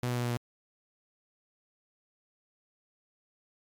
sawtooth tone with pitch steps, 123.47 / 122.55 / 121.63 / 120.72 / 119.82 Hz, B2 / B2 / B2 / B2 / A#2, 0 / -13 / -26 / -39 / +48 cents, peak -25 dBFS, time 0.03-0.37 s, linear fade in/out 0 ms, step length 68 ms, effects MP3 96 kbps

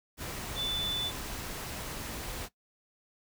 sine tone in noise, 3500 Hz, A7, 10 cents flat, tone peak -30 dBFS, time 0.55-1.12 s, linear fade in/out 50 ms, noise pink, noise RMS -39 dBFS, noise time 0.17-2.49 s, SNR +6 dB, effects noise-tail reverb RT60 0.1 s tail -17 dB re dry

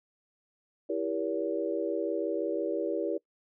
sine chord, E diminished seventh, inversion none, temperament just, 329.6 / 395.6 / 474.7 / 569.6 Hz, E4 / G4 / Bb4 / Db5, 0 / +16 / +31 / +47 cents, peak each -33 / -34 / -34 / -34 dBFS, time 0.89-3.18 s, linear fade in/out 10 ms, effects noise-tail reverb RT60 0.1 s tail -23 dB re dry

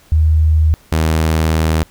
sine / sawtooth tone pair in turn, 78.4 / 79.63 Hz, D#2 / D#2, +14 / +41 cents, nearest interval unison, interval 27 cents, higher second, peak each -8 dBFS, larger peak neither, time 0.12-0.74 / 0.92-1.83 s, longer second, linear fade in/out 0 ms, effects pink hiss -48 dBFS RMS until 1.9 s

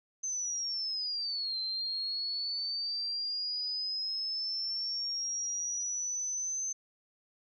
sine linear two-way sweep, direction down then up, 6230 to 4100 to 6230 Hz, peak -32 dBFS, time 0.23-6.73 s, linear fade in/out 10 ms, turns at 1.59 s, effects none

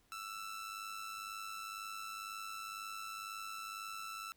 sawtooth tone with amplitude modulation, 1329 Hz, E6, 14 cents sharp, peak -37 dBFS, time 0.12-4.32 s, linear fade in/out 0 ms, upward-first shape sine, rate 102 Hz, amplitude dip 55%, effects pink hiss -72 dBFS RMS until 4.36 s

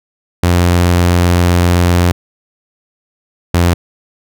sawtooth tone pair in turn, 87.8 / 86.69 Hz, F2 / F2, +10 / -12 cents, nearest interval unison, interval 22 cents, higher first, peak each -4 dBFS, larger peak neither, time 0.43-2.12 / 3.54-3.74 s, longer first, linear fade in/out 5 ms, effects none

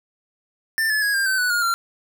square tone with pitch steps, 1787 / 1721.2 / 1657.7 / 1596.6 / 1537.8 / 1481.1 / 1426.6 / 1374 Hz, A6 / A6 / G#6 / G6 / G6 / F#6 / F6 / F6, +26 / -39 / -4 / +31 / -34 / +1 / +36 / -29 cents, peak -19 dBFS, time 0.78-1.74 s, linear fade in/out 0 ms, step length 120 ms, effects none

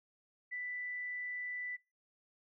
sine tone, 1982 Hz, B6, 6 cents sharp, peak -38 dBFS, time 0.51-1.77 s, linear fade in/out 20 ms, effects noise-tail reverb RT60 0.3 s tail -25 dB re dry

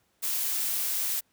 blue noise, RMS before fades -29 dBFS, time 0.22-1.21 s, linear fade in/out 20 ms, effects pink hiss -70 dBFS RMS until 1.32 s + high-pass 80 Hz 12 dB/octave

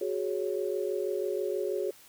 sine chord, F# suspended second, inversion none, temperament just, 370 / 416.2 / 555 Hz, F#4 / G#4 / C#5, 0 / +4 / +2 cents, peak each -32 / -32 / -35 dBFS, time 0.01-1.91 s, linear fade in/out 5 ms, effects white hiss -55 dBFS RMS until 2.08 s

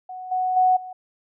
sine tone with level steps, 740 Hz, F#5, in tune, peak -32 / -20 / -14 / -33 dBFS, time 0.09-0.93 s, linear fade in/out 5 ms, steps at 0.31 / 0.56 / 0.76 s, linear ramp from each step 10 ms, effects none

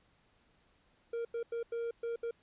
triangle tone bursts at uneven times, 466.2 Hz, A#4, in tune, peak -32 dBFS, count 6, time 1.13-1.25 / 1.34-1.43 / 1.52-1.63 / 1.72-1.91 / 2.03-2.16 / 2.23-2.31 s, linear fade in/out 5 ms, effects pink hiss -70 dBFS RMS until 2.42 s + resampled to 8000 Hz

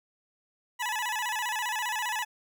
20% pulse tone with vibrato, 917 Hz, A#5, 29 cents flat, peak -24 dBFS, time 0.79-2.25 s, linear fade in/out 20 ms, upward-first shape square, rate 15 Hz, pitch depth 110 cents each way, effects none

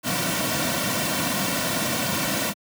pink noise with comb filter, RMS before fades -24 dBFS, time 0.03-2.54 s, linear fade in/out 50 ms, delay 2.4 ms, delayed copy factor -0.7, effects high-pass 150 Hz 12 dB/octave

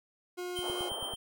40% pulse tone, 358.5 Hz, F4, 45 cents sharp, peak -35 dBFS, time 0.37-0.9 s, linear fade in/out 20 ms
square tone with tremolo, 3136 Hz, G7, in tune, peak -35 dBFS, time 0.55-1.16 s, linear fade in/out 20 ms, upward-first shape triangle, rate 8.6 Hz, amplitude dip 50%
click train, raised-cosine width 5 ms, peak -35 dBFS, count 6, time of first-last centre 0.59-1.136 s, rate 9.15 Hz
pink band-pass noise, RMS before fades -42 dBFS, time 0.62-1.15 s, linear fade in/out 20 ms, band 400 to 1100 Hz, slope 24 dB/octave
effects none

